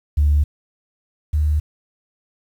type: tone pair in turn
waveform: sine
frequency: 73.42 / 75.53 Hz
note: D2 / D2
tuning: 0 / +49 cents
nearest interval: unison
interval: 49 cents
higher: second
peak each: -11 / -14 dBFS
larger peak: first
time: 0.17-0.44 / 1.33-1.6 s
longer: neither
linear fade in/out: 10 ms
effects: tanh soft clip ceiling -8 dBFS + 8-bit